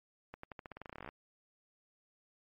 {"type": "accelerating click train", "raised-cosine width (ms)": 0.5, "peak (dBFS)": -30, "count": 19, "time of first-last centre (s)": [0.34, 1.09], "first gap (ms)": 94, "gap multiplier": 0.89, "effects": ["MP3 32 kbps"]}